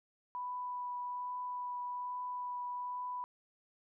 sine tone with vibrato, 988 Hz, B5, in tune, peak -37 dBFS, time 0.35-3.24 s, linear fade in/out 0 ms, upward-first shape triangle, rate 1.2 Hz, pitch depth 10 cents each way, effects none

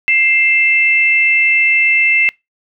sine tone pair together, 2105 / 2652 Hz, C7 / E7, +10 / +10 cents, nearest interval major third, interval 400 cents, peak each -12 dBFS, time 0.08-2.29 s, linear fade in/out 0 ms, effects noise-tail reverb RT60 0.2 s tail -24 dB re dry

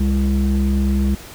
square tone with low-pass filter, 67.2 Hz, C2, 47 cents sharp, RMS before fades -17 dBFS, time 0-1.15 s, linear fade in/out 5 ms, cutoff 250 Hz, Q 4.9, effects pink hiss -38 dBFS RMS until 1.34 s

